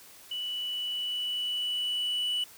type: tone with level ramp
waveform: sine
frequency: 2960 Hz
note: F#7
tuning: in tune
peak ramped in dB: -31 to -24 dBFS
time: 0.31-2.44 s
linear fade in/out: 5 ms
effects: tanh soft clip ceiling -26 dBFS + white hiss -52 dBFS RMS until 2.57 s